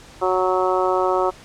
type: harmonic tone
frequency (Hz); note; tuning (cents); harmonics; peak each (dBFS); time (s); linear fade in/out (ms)
185; F#3; 0; 2 / 3 / 4 / 5 / 6 / 7; -21 / -23 / -24 / -25 / -26 / -26; 0.21-1.31; 20
effects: pink hiss -44 dBFS RMS until 1.44 s + low-pass 8000 Hz 12 dB/octave